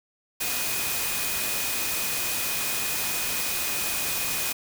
sine tone in noise, 2489 Hz, D#7, in tune, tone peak -35 dBFS, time 0.4-4.53 s, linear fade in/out 10 ms, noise white, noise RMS -28 dBFS, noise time 0.4-4.53 s, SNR -10 dB, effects none

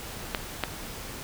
clicks, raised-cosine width 0.3 ms, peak -9 dBFS, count 2, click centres 0.348 / 0.637 s, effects pink hiss -39 dBFS RMS until 1.23 s

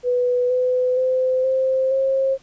sine tone with pitch steps, 493.9 / 504 / 514.3 / 524.8 / 535.5 Hz, B4 / B4 / C5 / C5 / C5, 0 / +35 / -30 / +5 / +40 cents, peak -16 dBFS, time 0.03-2.38 s, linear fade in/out 50 ms, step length 470 ms, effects pink hiss -54 dBFS RMS until 2.42 s + resampled to 16000 Hz

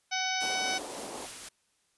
harmonic tone, 751 Hz, F#5, 26 cents sharp, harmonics 1 / 2 / 3 / 4 / 5 / 6 / 7 / 8, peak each -34 / -37 / -35 / -39 / -38 / -43 / -38 / -38 dBFS, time 0.11-0.79 s, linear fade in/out 20 ms
white noise with tremolo, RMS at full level -41 dBFS, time 0.4-1.49 s, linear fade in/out 10 ms, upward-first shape sine, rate 3.8 Hz, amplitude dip 25%
white band-pass noise, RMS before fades -42 dBFS, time 0.41-1.27 s, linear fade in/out 20 ms, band 230 to 860 Hz, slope 24 dB/octave
effects white hiss -72 dBFS RMS until 1.97 s + resampled to 24000 Hz

